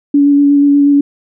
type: tone with vibrato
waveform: sine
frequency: 284.9 Hz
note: C#4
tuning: 48 cents sharp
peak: -5 dBFS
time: 0.14-1.01 s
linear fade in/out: 5 ms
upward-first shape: square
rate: 8.3 Hz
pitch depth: 10 cents each way
effects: none